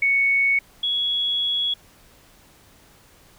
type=tone pair in turn; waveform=sine; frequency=2219 / 3353 Hz; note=C#7 / G#7; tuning=+1 / +16 cents; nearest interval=perfect fifth; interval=715 cents; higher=second; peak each=-16 / -20 dBFS; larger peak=first; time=0.02-0.59 / 0.83-1.74 s; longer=second; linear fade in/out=5 ms; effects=pink hiss -53 dBFS RMS until 3.38 s